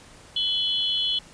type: tone cluster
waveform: sine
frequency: 3017 / 3371 / 4159 Hz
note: F#7 / G#7 / C8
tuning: +33 / +25 / -11 cents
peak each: -25 / -25 / -34 dBFS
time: 0.36-1.19 s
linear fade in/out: 5 ms
effects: pink hiss -49 dBFS RMS until 1.33 s + resampled to 22050 Hz